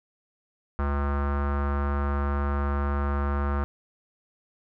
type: tone with low-pass filter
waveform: square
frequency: 71 Hz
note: C#2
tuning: 42 cents sharp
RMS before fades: -26 dBFS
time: 0.79-3.64 s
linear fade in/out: 0 ms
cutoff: 1300 Hz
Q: 3.6
effects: none